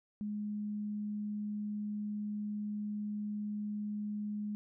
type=tone; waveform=sine; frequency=208.8 Hz; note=G#3; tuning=10 cents sharp; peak=-35 dBFS; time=0.21-4.55 s; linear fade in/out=0 ms; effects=none